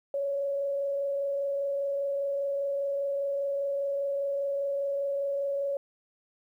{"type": "tone with frequency modulation", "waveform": "sine", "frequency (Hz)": 559, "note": "C#5", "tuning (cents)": 14, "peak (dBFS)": -27, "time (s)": [0.14, 5.77], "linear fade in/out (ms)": 2, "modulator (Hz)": 25, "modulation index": 0.27, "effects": ["11-bit"]}